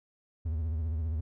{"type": "tone with vibrato", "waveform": "triangle", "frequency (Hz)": 79.6, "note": "D#2", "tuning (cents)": 40, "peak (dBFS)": -27, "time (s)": [0.45, 1.21], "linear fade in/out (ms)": 10, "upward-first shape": "triangle", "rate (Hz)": 15, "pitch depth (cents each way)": 140, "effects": []}